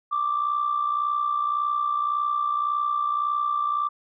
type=tone with amplitude modulation; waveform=sine; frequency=1174.7 Hz; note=D6; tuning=in tune; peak=-18 dBFS; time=0.11-3.89 s; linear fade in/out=20 ms; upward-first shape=sine; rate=61.8 Hz; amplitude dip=65%; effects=tanh soft clip ceiling -16 dBFS